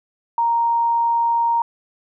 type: tone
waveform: sine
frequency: 932.3 Hz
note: A#5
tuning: in tune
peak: -15 dBFS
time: 0.38-1.62 s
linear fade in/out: 2 ms
effects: none